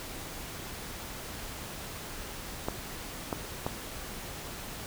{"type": "clicks", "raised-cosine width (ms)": 1, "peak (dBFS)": -16, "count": 3, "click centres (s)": [2.685, 3.328, 3.665], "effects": ["pink hiss -41 dBFS RMS until 4.86 s"]}